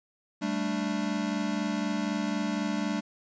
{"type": "chord", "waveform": "square", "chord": "G suspended second", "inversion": "none", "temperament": "equal", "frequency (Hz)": [196, 220, 293.7], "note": ["G3", "A3", "D4"], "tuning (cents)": [0, 0, 0], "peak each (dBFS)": -33, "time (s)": [0.41, 3.01], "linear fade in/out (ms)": 20, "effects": ["resampled to 16000 Hz", "10-bit"]}